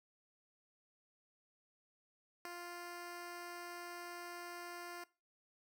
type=tone with ADSR envelope; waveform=10% pulse; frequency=349.2 Hz; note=F4; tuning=in tune; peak=-32 dBFS; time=2.45-5.04 s; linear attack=3 ms; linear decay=5 ms; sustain=-6 dB; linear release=5 ms; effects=noise-tail reverb RT60 0.3 s tail -20 dB re dry